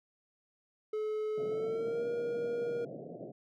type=tone with pitch glide; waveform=triangle; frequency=429.5 to 473.8 Hz; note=A4 to A#4; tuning=-42 to +28 cents; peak=-30 dBFS; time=0.93-2.85 s; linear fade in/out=5 ms; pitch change=+170 cents; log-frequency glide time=1.45-2.06 s
type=band-pass noise; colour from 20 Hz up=white; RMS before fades=-45 dBFS; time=1.37-3.32 s; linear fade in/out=10 ms; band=120 to 680 Hz; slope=96 dB/octave
effects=none